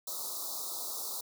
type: band-stop noise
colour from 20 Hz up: white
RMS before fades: -38 dBFS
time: 0.07-1.21 s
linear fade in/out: 5 ms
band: 1300 to 3700 Hz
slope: 96 dB/octave
effects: high-pass 400 Hz 12 dB/octave